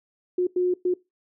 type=tone bursts at uneven times; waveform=sine; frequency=361 Hz; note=F#4; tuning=43 cents flat; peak=-19 dBFS; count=3; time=0.38-0.47 / 0.56-0.74 / 0.85-0.94 s; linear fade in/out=5 ms; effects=noise-tail reverb RT60 0.2 s tail -20 dB re dry